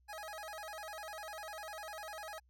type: tone with vibrato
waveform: 25% pulse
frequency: 728 Hz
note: F#5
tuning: 28 cents flat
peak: -40 dBFS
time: 0.08-2.4 s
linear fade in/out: 20 ms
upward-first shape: square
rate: 10 Hz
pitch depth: 230 cents each way
effects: added 62 Hz sine -66 dBFS peak until 2.49 s